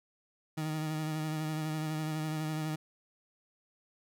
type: tone with vibrato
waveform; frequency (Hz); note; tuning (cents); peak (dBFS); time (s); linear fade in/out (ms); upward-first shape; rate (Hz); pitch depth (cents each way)
30% pulse; 155.56; D#3; 0; -30; 0.57-2.76; 10; sine; 12; 27
effects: none